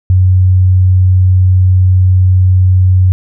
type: tone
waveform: sine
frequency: 92.5 Hz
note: F#2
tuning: in tune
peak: -4 dBFS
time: 0.1-3.12 s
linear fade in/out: 0 ms
effects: none